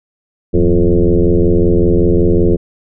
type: tone with frequency modulation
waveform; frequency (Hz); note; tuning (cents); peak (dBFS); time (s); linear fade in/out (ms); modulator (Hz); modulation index
sine; 180; F#3; -47; -7; 0.53-2.57; 20; 85.3; 3.3
effects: none